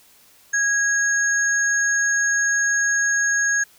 sine tone pair together, 1649 / 6532 Hz, G#6 / G#8, -13 / -30 cents, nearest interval 2 octaves, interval 2383 cents, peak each -18 / -23 dBFS, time 0.53-3.64 s, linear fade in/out 10 ms, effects white hiss -53 dBFS RMS until 3.78 s

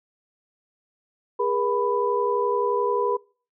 sine tone cluster, 409.1 / 480.6 / 993 Hz, G#4 / B4 / B5, -26 / -47 / +9 cents, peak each -25 dBFS, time 1.39-3.17 s, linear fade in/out 10 ms, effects noise-tail reverb RT60 0.4 s tail -25 dB re dry

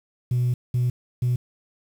sine tone bursts at uneven times, 123.47 Hz, B2, in tune, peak -17 dBFS, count 3, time 0.31-0.54 / 0.74-0.9 / 1.22-1.36 s, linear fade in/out 5 ms, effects tanh soft clip ceiling -17 dBFS + 8-bit

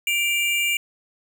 square tone pair together, 2349 / 2819 Hz, D7 / F7, 0 / +16 cents, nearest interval minor third, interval 316 cents, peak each -22 / -25 dBFS, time 0.07-0.77 s, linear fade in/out 2 ms, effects none

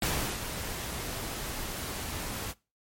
pink noise with ADSR envelope, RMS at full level -28 dBFS, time 0.02-2.54 s, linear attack 3 ms, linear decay 360 ms, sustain -8 dB, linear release 41 ms, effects noise-tail reverb RT60 0.3 s tail -23 dB re dry + MP3 64 kbps

